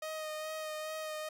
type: tone with vibrato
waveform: sawtooth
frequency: 622.3 Hz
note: D#5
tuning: in tune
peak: -34 dBFS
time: 0.02-1.29 s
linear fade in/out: 5 ms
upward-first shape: sine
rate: 2.4 Hz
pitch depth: 19 cents each way
effects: none